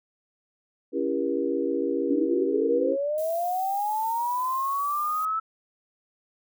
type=chord; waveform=sine; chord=C# diminished seventh; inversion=none; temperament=just; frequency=277.2 / 332.6 / 399.1 / 479 Hz; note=C#4 / E4 / G4 / Bb4; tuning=0 / +16 / +31 / +47 cents; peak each=-29 dBFS; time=0.92-2.97 s; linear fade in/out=50 ms
type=linear sweep; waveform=sine; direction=up; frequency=276.6 to 1318.5 Hz; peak=-24 dBFS; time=2.1-5.4 s; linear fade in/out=10 ms
type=noise; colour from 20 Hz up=violet; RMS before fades=-42 dBFS; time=3.18-5.25 s; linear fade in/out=0 ms
effects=none